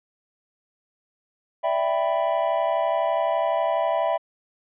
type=chord; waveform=triangle; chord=E minor seventh; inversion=third; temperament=equal; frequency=587.3 / 659.3 / 784 / 987.8 Hz; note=D5 / E5 / G5 / B5; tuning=0 / 0 / 0 / 0 cents; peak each=-26 / -21 / -26 / -26 dBFS; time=1.63-4.18 s; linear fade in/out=20 ms; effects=resampled to 8000 Hz